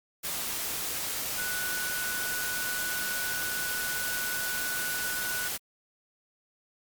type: tone in noise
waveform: sine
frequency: 1480 Hz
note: F#6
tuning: in tune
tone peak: -33 dBFS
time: 1.37-5.49 s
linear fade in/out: 20 ms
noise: white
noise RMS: -33 dBFS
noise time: 0.23-5.58 s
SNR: -3 dB
effects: Opus 48 kbps